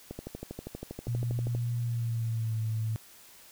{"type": "click train", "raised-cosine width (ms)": 2, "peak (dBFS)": -24, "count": 19, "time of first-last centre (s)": [0.11, 1.55], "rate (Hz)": 12.5}
{"type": "tone with pitch glide", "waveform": "sine", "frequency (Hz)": [119.4, 110.76], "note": ["A#2", "A2"], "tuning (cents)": [42, 12], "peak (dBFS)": -28, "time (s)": [1.08, 2.96], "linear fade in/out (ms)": 0, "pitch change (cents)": -130, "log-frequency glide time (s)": [1.8, 2.58]}
{"effects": ["white hiss -54 dBFS RMS until 3.51 s"]}